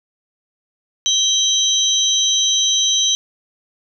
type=tone cluster; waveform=sine; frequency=3160 / 3900 / 6080 Hz; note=G7 / B7 / F#8; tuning=+13 / -23 / +46 cents; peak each=-18 dBFS; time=1.06-3.15 s; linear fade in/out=0 ms; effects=none